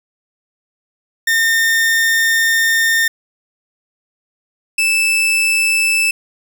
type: tone pair in turn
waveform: 40% pulse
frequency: 1818 / 2634 Hz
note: A#6 / E7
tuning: -44 / -2 cents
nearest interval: tritone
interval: 642 cents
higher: second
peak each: -11 dBFS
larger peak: neither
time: 1.27-3.08 / 4.78-6.11 s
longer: first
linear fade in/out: 5 ms
effects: none